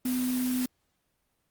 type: tone in noise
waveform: sine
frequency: 252.3 Hz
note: B3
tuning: 37 cents sharp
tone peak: -26 dBFS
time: 0.05-0.66 s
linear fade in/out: 5 ms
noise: white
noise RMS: -37 dBFS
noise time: 0.05-0.66 s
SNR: +8 dB
effects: pink hiss -75 dBFS RMS until 1.5 s + Opus 32 kbps